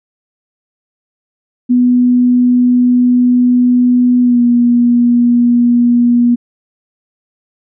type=tone with pitch glide; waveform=sine; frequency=246.9 to 240.4 Hz; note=B3 to B3; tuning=0 to -46 cents; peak=-6 dBFS; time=1.69-6.36 s; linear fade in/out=20 ms; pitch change=-46 cents; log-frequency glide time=4.22-4.41 s; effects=none